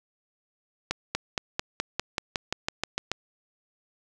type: accelerating click train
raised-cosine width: 0.2 ms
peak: -9 dBFS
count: 13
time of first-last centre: 0.91-3.116 s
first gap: 240 ms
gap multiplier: 0.95
effects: none